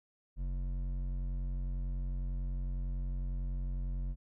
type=tone with hard clipping; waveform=sine; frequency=45.48 Hz; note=F#1; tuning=29 cents flat; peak=-35 dBFS; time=0.36-4.16 s; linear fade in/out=50 ms; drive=9 dB; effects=none